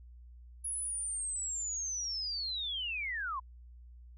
sine linear sweep, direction down, 10548 to 987.8 Hz, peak -34 dBFS, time 0.64-3.4 s, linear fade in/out 10 ms, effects added 60 Hz sine -50 dBFS peak until 4.17 s

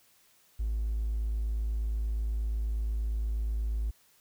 triangle tone with hard clipping, 54.2 Hz, A1, 25 cents flat, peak -28 dBFS, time 0.59-3.91 s, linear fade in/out 10 ms, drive 3 dB, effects white hiss -64 dBFS RMS until 4.2 s

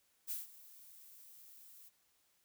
violet noise with ADSR envelope, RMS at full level -39 dBFS, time 0.27-1.9 s, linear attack 36 ms, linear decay 160 ms, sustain -19 dB, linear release 24 ms, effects white hiss -75 dBFS RMS until 2.44 s

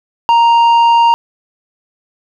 sine tone with tanh clipping, 932.3 Hz, A#5, in tune, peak -7 dBFS, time 0.29-1.14 s, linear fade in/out 0 ms, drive 7 dB, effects none

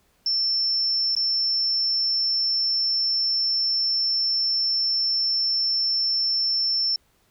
sine tone with dropouts, 5370 Hz, E8, 31 cents sharp, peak -20 dBFS, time 0.26-6.96 s, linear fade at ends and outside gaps 2 ms, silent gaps 1.151-1.165 s, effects pink hiss -64 dBFS RMS until 7.3 s

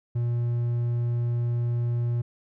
triangle tone, 119.3 Hz, A#2, 41 cents sharp, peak -21 dBFS, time 0.15-2.22 s, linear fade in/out 10 ms, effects none

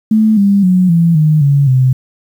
sine tone with pitch steps, 217.7 / 199.63 / 183.06 / 167.87 / 153.94 / 141.16 / 129.45 Hz, A3 / G3 / F#3 / E3 / D#3 / C#3 / C3, -18 / +32 / -18 / +32 / -18 / +32 / -18 cents, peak -6 dBFS, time 0.11-1.93 s, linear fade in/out 5 ms, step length 260 ms, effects 7-bit

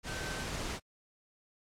sine tone in noise, 1542 Hz, G6, 29 cents flat, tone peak -42 dBFS, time 0.05-0.47 s, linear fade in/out 50 ms, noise pink, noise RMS -38 dBFS, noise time 0.03-0.8 s, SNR -7 dB, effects low-pass 8000 Hz 12 dB/octave + AAC 64 kbps

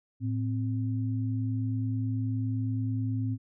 sine tone pair together, 110 / 260.5 Hz, A2 / C4, 0 / -7 cents, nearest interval octave + minor third, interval 1493 cents, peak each -28 / -33 dBFS, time 0.2-3.38 s, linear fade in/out 50 ms, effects none

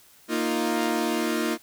sawtooth chord, Bb suspended fourth, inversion none, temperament equal, 233.1 / 311.1 / 349.2 Hz, Bb3 / Eb4 / F4, 0 / 0 / 0 cents, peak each -24 dBFS, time 0.28-1.58 s, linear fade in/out 50 ms, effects white hiss -55 dBFS RMS until 1.62 s

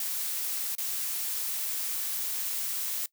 blue noise with dropouts, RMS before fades -32 dBFS, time 0-3.06 s, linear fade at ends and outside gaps 2 ms, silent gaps 0.752-0.782 s, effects noise-tail reverb RT60 0.1 s tail -21 dB re dry

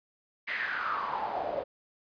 pink noise with band-pass filter sweep, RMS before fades -33 dBFS, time 0.47-1.64 s, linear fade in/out 20 ms, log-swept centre 2100 to 530 Hz, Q 7, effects resampled to 11025 Hz

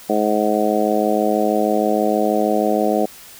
harmonic tone, 106.3 Hz, G#2, 41 cents sharp, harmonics 2 / 3 / 4 / 5 / 6 / 7, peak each -22 / -22 / -22 / -22 / -22 / -22 dBFS, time 0.09-3.06 s, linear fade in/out 10 ms, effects white hiss -41 dBFS RMS until 3.39 s

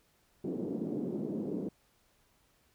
white band-pass noise, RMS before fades -36 dBFS, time 0.44-1.69 s, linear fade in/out 5 ms, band 180 to 360 Hz, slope 24 dB/octave, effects pink hiss -70 dBFS RMS until 2.74 s

